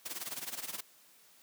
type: noise with tremolo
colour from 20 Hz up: white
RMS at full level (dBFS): -38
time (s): 0.05-0.81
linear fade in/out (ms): 10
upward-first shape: sine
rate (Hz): 19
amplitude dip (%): 80
effects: white hiss -62 dBFS RMS until 1.42 s + high-pass 150 Hz 12 dB/octave